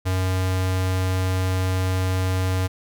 square tone with notch filter, 93 Hz, F#2, 9 cents sharp, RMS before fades -22 dBFS, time 0.05-2.68 s, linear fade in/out 20 ms, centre 190 Hz, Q 1, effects none

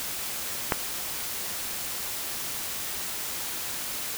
click, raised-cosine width 0.5 ms, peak -6 dBFS, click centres 0.722 s, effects white hiss -33 dBFS RMS until 4.17 s

